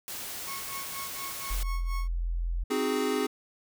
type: noise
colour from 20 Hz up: white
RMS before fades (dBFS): -38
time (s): 0.08-1.63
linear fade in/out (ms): 0
type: tone with tremolo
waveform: 30% pulse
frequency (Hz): 1098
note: C#6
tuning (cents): -17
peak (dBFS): -34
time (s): 0.47-2.08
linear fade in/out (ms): 10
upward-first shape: sine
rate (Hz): 4.2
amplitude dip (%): 85
type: tone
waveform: sine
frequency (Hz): 42.57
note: F1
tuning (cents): -44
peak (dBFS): -27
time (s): 1.5-2.64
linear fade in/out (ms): 10
type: chord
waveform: square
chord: Ab dominant seventh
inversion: first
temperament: equal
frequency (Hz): 261.6 / 311.1 / 370 / 415.3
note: C4 / Eb4 / Gb4 / Ab4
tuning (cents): 0 / 0 / 0 / 0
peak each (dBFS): -32 / -35 / -35 / -30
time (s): 2.7-3.27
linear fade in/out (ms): 10
effects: none